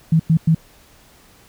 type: tone bursts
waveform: sine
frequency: 161.4 Hz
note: E3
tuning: 36 cents flat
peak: -10 dBFS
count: 3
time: 0.12-0.548 s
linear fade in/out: 5 ms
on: 76 ms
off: 100 ms
effects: pink hiss -50 dBFS RMS until 1.48 s